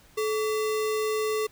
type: tone with sample-and-hold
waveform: sine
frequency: 432 Hz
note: A4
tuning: 32 cents flat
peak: -24 dBFS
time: 0.17-1.47 s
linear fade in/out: 10 ms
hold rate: 1575 Hz
effects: pink hiss -57 dBFS RMS until 1.51 s